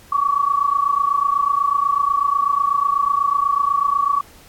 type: tone pair together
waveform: sine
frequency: 1118.9 / 1147 Hz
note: C#6 / D6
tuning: +16 / -41 cents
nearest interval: unison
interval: 43 cents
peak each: -18 dBFS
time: 0.12-4.21 s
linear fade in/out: 5 ms
effects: pink hiss -47 dBFS RMS until 4.48 s + AAC 64 kbps